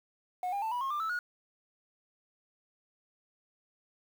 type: tone with pitch steps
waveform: sine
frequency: 728 / 803.1 / 886 / 977.4 / 1078.2 / 1189.5 / 1312.2 / 1447.6 Hz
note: F#5 / G5 / A5 / B5 / C#6 / D6 / E6 / F#6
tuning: -28 / +42 / +12 / -18 / -48 / +22 / -8 / -38 cents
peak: -28 dBFS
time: 0.43-1.19 s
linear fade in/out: 2 ms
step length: 95 ms
effects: tanh soft clip ceiling -30 dBFS + 9-bit